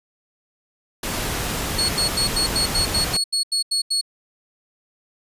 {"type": "noise", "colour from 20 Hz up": "pink", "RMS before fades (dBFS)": -25, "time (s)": [1.03, 3.17], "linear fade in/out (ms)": 5}
{"type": "tone bursts", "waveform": "35% pulse", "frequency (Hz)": 4356, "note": "C#8", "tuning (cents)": -31, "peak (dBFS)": -17, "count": 12, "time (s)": [1.78, 4.013], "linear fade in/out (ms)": 10, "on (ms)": 110, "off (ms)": 83}
{"effects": ["resampled to 32000 Hz"]}